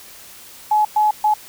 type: tone bursts at uneven times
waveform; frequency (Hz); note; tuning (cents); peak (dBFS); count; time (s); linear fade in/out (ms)
sine; 849; G#5; +38; -12; 3; 0.71-0.85 / 0.96-1.11 / 1.24-1.34; 5
effects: white hiss -41 dBFS RMS until 1.48 s